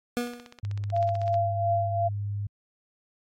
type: tone with exponential decay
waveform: 25% pulse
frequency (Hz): 241.6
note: B3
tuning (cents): -38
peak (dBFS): -20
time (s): 0.17-0.6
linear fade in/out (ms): 0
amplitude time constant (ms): 92
type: click train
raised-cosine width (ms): 0.2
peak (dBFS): -27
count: 19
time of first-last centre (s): 0.21-1.342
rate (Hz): 15.9
type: tone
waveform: sine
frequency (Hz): 101.9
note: G#2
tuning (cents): -32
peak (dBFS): -28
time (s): 0.63-2.47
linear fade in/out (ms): 5
type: tone with tremolo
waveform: sine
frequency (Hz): 686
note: F5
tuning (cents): -31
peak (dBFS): -21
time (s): 0.92-2.09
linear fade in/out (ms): 20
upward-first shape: triangle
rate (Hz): 2.8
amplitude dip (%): 65
effects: AAC 48 kbps